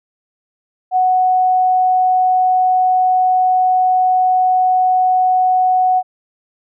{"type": "tone", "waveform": "sine", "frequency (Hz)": 740, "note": "F#5", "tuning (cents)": 0, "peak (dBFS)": -10, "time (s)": [0.91, 6.03], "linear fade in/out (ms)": 50, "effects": []}